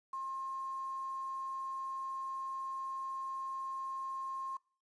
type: tone with quantisation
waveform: sine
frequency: 1067 Hz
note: C6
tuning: 34 cents sharp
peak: -37 dBFS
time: 0.13-4.57 s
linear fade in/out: 5 ms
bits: 10
effects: noise-tail reverb RT60 0.4 s tail -24 dB re dry + resampled to 22050 Hz